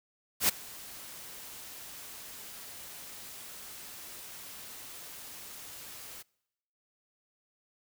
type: noise with ADSR envelope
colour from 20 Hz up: white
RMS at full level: -23 dBFS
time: 0.4-6.23 s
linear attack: 88 ms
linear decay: 11 ms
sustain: -23 dB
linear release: 18 ms
effects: noise-tail reverb RT60 0.9 s tail -26 dB re dry

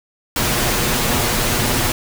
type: noise with comb filter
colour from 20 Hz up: pink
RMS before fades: -18 dBFS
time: 0.36-1.92 s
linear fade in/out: 2 ms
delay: 8.3 ms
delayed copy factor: +0.5
effects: none

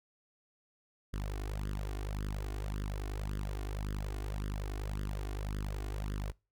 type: tone with flanger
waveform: sawtooth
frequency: 50.6 Hz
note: G#1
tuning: 44 cents flat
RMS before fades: -37 dBFS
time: 1.13-6.32 s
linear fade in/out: 10 ms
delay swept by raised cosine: 0.6 to 2.8 ms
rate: 1.8 Hz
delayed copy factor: +0.95
effects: noise-tail reverb RT60 0.3 s tail -25 dB re dry

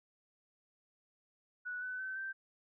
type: tone with pitch steps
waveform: sine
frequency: 1475 / 1503.4 / 1532.3 / 1561.8 Hz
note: F#6 / F#6 / G6 / G6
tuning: -6 / +27 / -40 / -7 cents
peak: -38 dBFS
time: 1.65-2.33 s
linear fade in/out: 20 ms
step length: 170 ms
effects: none

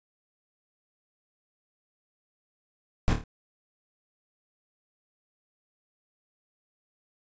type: noise with echo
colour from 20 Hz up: brown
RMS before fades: -20 dBFS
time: 3.08-3.13 s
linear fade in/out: 0 ms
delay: 27 ms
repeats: 4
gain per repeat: -6 dB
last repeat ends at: 3.238 s
effects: resampled to 16000 Hz

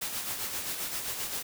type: noise with tremolo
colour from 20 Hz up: white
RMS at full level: -33 dBFS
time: 0.01-1.43 s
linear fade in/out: 10 ms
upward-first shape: sine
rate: 7.6 Hz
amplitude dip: 45%
effects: none

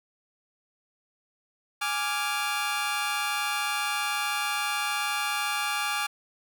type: chord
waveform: 20% pulse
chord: D diminished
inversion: second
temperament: equal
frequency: 830.6 / 1174.7 / 1396.9 Hz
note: Ab5 / D6 / F6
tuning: 0 / 0 / 0 cents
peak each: -26 / -26 / -27 dBFS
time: 1.81-6.07 s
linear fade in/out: 10 ms
effects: none

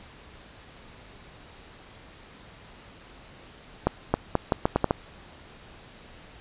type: accelerating click train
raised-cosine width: 1 ms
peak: -6 dBFS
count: 8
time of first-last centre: 3.87-4.909 s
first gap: 270 ms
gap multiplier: 0.79
effects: pink hiss -49 dBFS RMS until 6.4 s + resampled to 8000 Hz

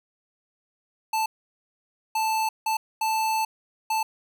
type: tone bursts at uneven times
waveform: square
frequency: 880 Hz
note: A5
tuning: in tune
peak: -23 dBFS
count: 5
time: 1.13-1.26 / 2.15-2.49 / 2.66-2.77 / 3.01-3.45 / 3.9-4.03 s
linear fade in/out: 5 ms
effects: none

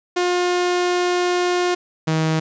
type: tone pair in turn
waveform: sawtooth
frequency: 356.5 / 158.8 Hz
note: F4 / D#3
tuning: +36 / +36 cents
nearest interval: octave + major second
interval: 1400 cents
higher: first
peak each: -13 dBFS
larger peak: neither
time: 0.16-1.75 / 2.07-2.4 s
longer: first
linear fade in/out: 10 ms
effects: resampled to 16000 Hz + 9-bit

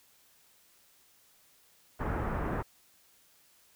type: low-pass noise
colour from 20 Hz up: pink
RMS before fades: -33 dBFS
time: 1.99-2.63 s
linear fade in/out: 20 ms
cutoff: 1600 Hz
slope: 24 dB/octave
effects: white hiss -64 dBFS RMS until 3.75 s

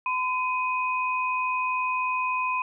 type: tone pair together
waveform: sine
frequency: 1013 / 2504 Hz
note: B5 / D#7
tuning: +44 / +10 cents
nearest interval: octave + major third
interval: 1566 cents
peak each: -25 / -29 dBFS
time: 0.06-2.62 s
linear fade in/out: 2 ms
effects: none

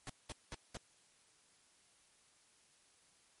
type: noise bursts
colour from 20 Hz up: pink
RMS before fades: -45 dBFS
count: 4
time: 0.07-0.77 s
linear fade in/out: 0 ms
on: 25 ms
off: 200 ms
effects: white hiss -69 dBFS RMS until 3.4 s + MP3 48 kbps

